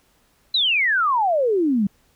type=exponential sweep; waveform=sine; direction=down; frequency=4093 to 189.5 Hz; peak=-16 dBFS; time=0.54-1.87 s; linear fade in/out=5 ms; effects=pink hiss -61 dBFS RMS until 2.15 s